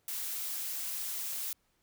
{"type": "noise", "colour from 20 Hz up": "blue", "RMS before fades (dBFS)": -37, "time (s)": [0.08, 1.53], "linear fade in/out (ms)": 2, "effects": ["pink hiss -74 dBFS RMS until 1.82 s"]}